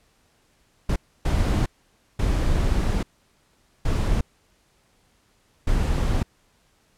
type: noise bursts at uneven times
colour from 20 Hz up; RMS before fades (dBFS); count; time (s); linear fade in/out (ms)
brown; -21; 5; 0.89-0.96 / 1.25-1.66 / 2.19-3.03 / 3.85-4.21 / 5.67-6.23; 5
effects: pink hiss -63 dBFS RMS until 6.97 s + low-pass 11000 Hz 12 dB/octave